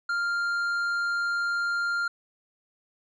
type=tone with tanh clipping; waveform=sine; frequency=1396.9 Hz; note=F6; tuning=in tune; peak=-26 dBFS; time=0.09-2.08 s; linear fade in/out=5 ms; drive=7 dB; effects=none